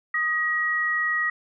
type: tone pair together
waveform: sine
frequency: 1244.5 / 1904 Hz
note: D#6 / A#6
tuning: 0 / +36 cents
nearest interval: perfect fifth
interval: 736 cents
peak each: -29 / -22 dBFS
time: 0.14-1.3 s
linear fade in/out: 5 ms
effects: none